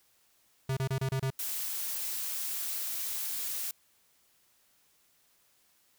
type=tone bursts; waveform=square; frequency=133 Hz; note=C3; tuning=29 cents sharp; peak=-29 dBFS; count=6; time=0.69-1.304 s; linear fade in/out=5 ms; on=79 ms; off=28 ms
type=noise; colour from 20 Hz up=blue; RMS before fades=-35 dBFS; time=1.39-3.71 s; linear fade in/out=2 ms
effects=white hiss -68 dBFS RMS until 5.98 s